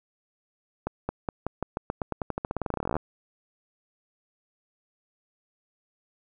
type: accelerating click train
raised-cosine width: 1 ms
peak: -14 dBFS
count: 30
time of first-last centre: 0.87-2.966 s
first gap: 220 ms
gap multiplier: 0.9
effects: none